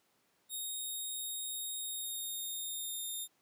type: tone with pitch glide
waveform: 5% pulse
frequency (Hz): 3729 to 3663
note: A#7 to A#7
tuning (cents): 0 to -31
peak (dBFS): -31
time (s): 0.49-3.28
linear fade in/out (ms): 50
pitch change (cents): -31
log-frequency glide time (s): 1.78-3.02
effects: pink hiss -73 dBFS RMS until 3.41 s + high-pass 200 Hz 12 dB/octave